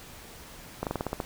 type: slowing click train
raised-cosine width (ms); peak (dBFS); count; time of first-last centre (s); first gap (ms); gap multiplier
1; -15; 8; 0.83-1.202; 38; 1.11
effects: pink hiss -47 dBFS RMS until 1.25 s